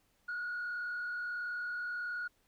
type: tone with frequency modulation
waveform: sine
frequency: 1446 Hz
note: F#6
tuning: 40 cents flat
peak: -34 dBFS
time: 0.28-2.28 s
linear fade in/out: 10 ms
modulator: 38.5 Hz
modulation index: 0.78
effects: tanh soft clip ceiling -33 dBFS + pink hiss -73 dBFS RMS until 2.47 s